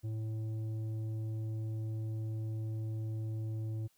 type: tone with tanh clipping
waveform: sine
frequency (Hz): 110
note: A2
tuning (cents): 0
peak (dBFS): -36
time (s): 0.03-3.88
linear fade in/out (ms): 20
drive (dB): 8
effects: white hiss -72 dBFS RMS until 3.97 s